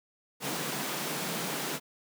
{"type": "high-pass noise", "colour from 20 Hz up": "pink", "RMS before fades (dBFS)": -34, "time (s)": [0.4, 1.8], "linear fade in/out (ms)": 50, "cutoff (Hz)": 140, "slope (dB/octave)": 96, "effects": []}